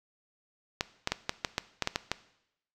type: clicks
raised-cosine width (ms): 0.2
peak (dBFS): -10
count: 10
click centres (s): 0.809 / 1.074 / 1.12 / 1.294 / 1.448 / 1.581 / 1.823 / 1.874 / 1.959 / 2.116
effects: noise-tail reverb RT60 0.8 s tail -17 dB re dry